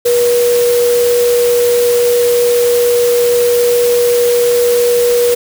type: tone in noise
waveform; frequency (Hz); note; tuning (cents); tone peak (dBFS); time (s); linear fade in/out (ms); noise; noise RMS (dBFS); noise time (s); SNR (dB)
sine; 481.5; B4; -44; -8; 0.05-5.35; 10; white; -21; 0.05-5.35; +10
effects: none